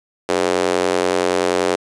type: tone with high-pass filter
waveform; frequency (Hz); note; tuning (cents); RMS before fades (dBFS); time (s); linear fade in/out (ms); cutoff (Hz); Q
square; 45.2; F#1; -40; -18; 0.29-1.76; 0; 430; 2.2
effects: resampled to 22050 Hz + 7-bit